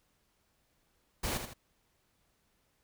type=noise with echo; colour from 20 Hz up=pink; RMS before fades=-34 dBFS; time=1.23-1.38 s; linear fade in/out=10 ms; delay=79 ms; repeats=2; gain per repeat=-7 dB; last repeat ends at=1.538 s; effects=pink hiss -74 dBFS RMS until 2.83 s